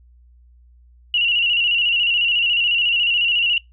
sine tone with vibrato, 2824 Hz, F7, 19 cents sharp, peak -15 dBFS, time 1.14-3.58 s, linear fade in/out 2 ms, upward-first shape square, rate 14 Hz, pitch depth 48 cents each way, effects noise-tail reverb RT60 0.2 s tail -24 dB re dry + added 60 Hz sine -47 dBFS peak until 3.72 s

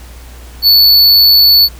square tone, 4449 Hz, C#8, 5 cents sharp, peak -4 dBFS, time 0.62-1.69 s, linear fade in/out 50 ms, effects added 60 Hz sine -30 dBFS peak until 1.79 s + pink hiss -38 dBFS RMS until 1.79 s

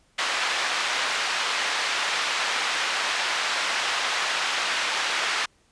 pink band-pass noise, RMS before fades -26 dBFS, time 0.18-5.46 s, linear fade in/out 10 ms, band 1100 to 4400 Hz, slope 12 dB/octave, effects pink hiss -63 dBFS RMS until 5.71 s + resampled to 22050 Hz

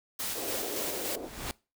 white noise with tremolo, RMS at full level -34 dBFS, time 0.19-1.16 s, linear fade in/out 10 ms, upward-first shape square, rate 3.5 Hz, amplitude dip 30%
pink band-pass noise, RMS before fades -39 dBFS, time 0.35-1.29 s, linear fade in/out 10 ms, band 340 to 630 Hz, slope 24 dB/octave
pink noise with exponential growth, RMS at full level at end -33 dBFS, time 0.91-1.51 s, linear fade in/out 0 ms, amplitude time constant 130 ms
effects noise-tail reverb RT60 0.3 s tail -23 dB re dry

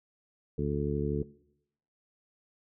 harmonic tone, 72.3 Hz, D2, 27 cents flat, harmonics 1 / 2 / 3 / 4 / 5 / 6, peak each -36 / -32 / -35 / -38 / -37 / -35 dBFS, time 0.58-1.23 s, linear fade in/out 5 ms, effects noise-tail reverb RT60 0.8 s tail -21 dB re dry

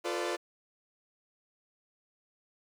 sawtooth chord, B half-diminished seventh, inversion second, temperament equal with one note detuned, 349.2 / 440 / 501.9 / 587.3 Hz, F4 / A4 / B4 / D5, 0 / 0 / +28 / 0 cents, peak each -31 / -35 / -34 / -34 dBFS, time 0.04-0.37 s, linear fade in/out 20 ms, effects low-pass 9000 Hz 12 dB/octave + 10-bit

